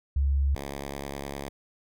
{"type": "tone pair in turn", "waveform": ["sine", "5% pulse"], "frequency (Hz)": [69.3, 69.9], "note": ["C#2", "C#2"], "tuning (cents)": [0, 15], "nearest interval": "unison", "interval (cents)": 15, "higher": "second", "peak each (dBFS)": [-21, -23], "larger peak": "first", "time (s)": [[0.16, 0.55], [0.55, 1.49]], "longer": "second", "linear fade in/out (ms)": 5, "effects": []}